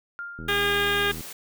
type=tone with exponential decay; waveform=sine; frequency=1400 Hz; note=F6; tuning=4 cents sharp; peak=-30 dBFS; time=0.19-1.02 s; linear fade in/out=0 ms; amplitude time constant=180 ms
type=click train; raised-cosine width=3 ms; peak=-26 dBFS; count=67; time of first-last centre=0.39-1.208 s; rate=80.7 Hz
type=harmonic tone; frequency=405.8 Hz; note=G#4; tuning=40 cents flat; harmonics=1 / 2 / 3 / 4 / 5 / 6 / 7 / 8 / 9; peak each=-27 / -35 / -31 / -25 / -34 / -33 / -33 / -32 / -33 dBFS; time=0.48-1.12 s; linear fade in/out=10 ms
type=high-pass noise; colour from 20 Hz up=white; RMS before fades=-39 dBFS; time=0.48-1.33 s; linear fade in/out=5 ms; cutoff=120 Hz; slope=24 dB/octave
effects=none